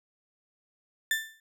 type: tone with exponential decay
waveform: 35% pulse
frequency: 1775 Hz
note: A6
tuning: 15 cents sharp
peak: -20 dBFS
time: 1.11-1.4 s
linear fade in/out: 2 ms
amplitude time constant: 61 ms
effects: none